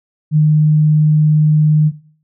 sine tone, 152.9 Hz, D#3, 30 cents flat, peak -7 dBFS, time 0.31-1.92 s, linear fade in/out 50 ms, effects noise-tail reverb RT60 0.5 s tail -17 dB re dry

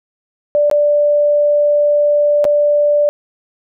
sine tone with dropouts, 587.3 Hz, D5, in tune, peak -9 dBFS, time 0.55-3.09 s, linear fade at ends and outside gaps 0 ms, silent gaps 0.699-0.713 / 2.443-2.451 s, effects none

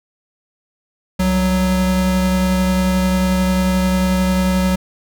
square tone pair together, 65.58 / 185.5 Hz, C2 / F#3, +5 / +5 cents, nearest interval octave + tritone, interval 1800 cents, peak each -22 / -15 dBFS, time 1.19-4.76 s, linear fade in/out 10 ms, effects none

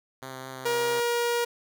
5% pulse tone with vibrato, 131.2 Hz, C3, 5 cents sharp, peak -26 dBFS, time 0.22-1 s, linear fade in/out 2 ms, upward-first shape triangle, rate 4.7 Hz, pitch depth 14 cents each way
sawtooth tone, 475.3 Hz, A#4, 34 cents sharp, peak -20 dBFS, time 0.65-1.45 s, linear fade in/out 10 ms
effects none

